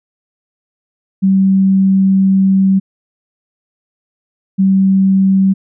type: tone pair in turn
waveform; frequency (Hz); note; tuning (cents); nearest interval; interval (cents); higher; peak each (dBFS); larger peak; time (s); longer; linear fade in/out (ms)
sine; 192.3 / 192.3; G3 / G3; -33 / -33; unison; 0; neither; -7; neither; 1.22-2.8 / 4.58-5.54; first; 20
effects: none